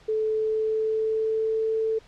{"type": "tone with pitch glide", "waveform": "sine", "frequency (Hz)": [435.4, 442.8], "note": ["A4", "A4"], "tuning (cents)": [-18, 11], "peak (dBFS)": -22, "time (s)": [0.08, 1.99], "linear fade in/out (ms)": 10, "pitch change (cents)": 29, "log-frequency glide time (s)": [0.3, 1.71], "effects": ["pink hiss -54 dBFS RMS until 2.07 s", "low-pass 5000 Hz 12 dB/octave"]}